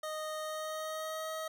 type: tone with pitch glide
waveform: 25% pulse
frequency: 620 to 634.1 Hz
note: D#5 to D#5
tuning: -6 to +33 cents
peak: -33 dBFS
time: 0.03-1.48 s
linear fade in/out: 5 ms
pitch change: +39 cents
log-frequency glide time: 0.42-1.3 s
effects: none